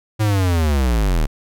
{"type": "linear sweep", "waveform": "square", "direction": "down", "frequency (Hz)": [110, 34.54], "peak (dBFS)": -15, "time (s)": [0.19, 1.27], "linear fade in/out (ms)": 20, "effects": []}